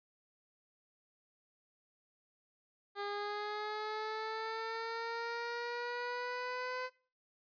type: linear sweep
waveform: 15% pulse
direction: up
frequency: 404 to 510 Hz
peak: -31 dBFS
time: 2.95-6.9 s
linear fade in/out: 50 ms
effects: noise-tail reverb RT60 0.4 s tail -21 dB re dry + resampled to 11025 Hz